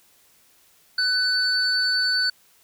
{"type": "tone pair together", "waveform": "sine", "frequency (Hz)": [1500, 4495], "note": ["F#6", "C#8"], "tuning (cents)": [23, 23], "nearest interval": "octave + perfect fifth", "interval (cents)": 1900, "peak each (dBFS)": [-22, -20], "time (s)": [0.98, 2.3], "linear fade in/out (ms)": 5, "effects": ["tanh soft clip ceiling -13 dBFS", "white hiss -58 dBFS RMS until 2.63 s"]}